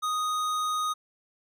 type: tone with tanh clipping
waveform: sine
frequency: 1244.5 Hz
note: D#6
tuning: in tune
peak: -28 dBFS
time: 0.02-0.94 s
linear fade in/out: 20 ms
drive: 18 dB
effects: none